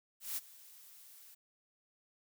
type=noise with ADSR envelope; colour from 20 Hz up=blue; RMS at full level=-37 dBFS; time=0.2-1.35 s; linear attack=170 ms; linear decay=28 ms; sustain=-20 dB; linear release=10 ms; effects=none